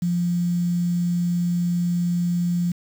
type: tone with quantisation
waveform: sine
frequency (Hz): 174.5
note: F3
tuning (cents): -1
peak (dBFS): -19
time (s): 0.02-2.72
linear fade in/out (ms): 5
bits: 7
effects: none